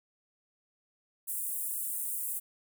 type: high-pass noise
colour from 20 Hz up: pink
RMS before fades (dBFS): -35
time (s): 1.27-2.4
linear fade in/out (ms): 20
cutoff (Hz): 8600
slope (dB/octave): 48
effects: none